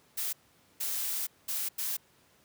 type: noise bursts at uneven times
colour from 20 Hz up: blue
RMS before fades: -33 dBFS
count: 4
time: 0.17-0.33 / 0.8-1.27 / 1.48-1.69 / 1.78-1.97 s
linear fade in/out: 10 ms
effects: pink hiss -64 dBFS RMS until 2.44 s + high-pass 100 Hz 12 dB/octave